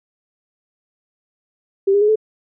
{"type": "tone with pitch steps", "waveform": "sine", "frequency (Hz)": [392, 405.6, 419.7, 434.2], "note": ["G4", "G#4", "G#4", "A4"], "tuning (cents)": [0, -41, 18, -23], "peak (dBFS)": -11, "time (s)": [1.87, 2.158], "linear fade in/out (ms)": 10, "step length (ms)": 72, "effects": []}